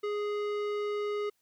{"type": "tone with tanh clipping", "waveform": "sine", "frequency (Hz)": 415.2, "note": "G#4", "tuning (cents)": 0, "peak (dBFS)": -32, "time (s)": [0.03, 1.3], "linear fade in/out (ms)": 10, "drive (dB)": 16, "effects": ["white hiss -75 dBFS RMS until 1.41 s"]}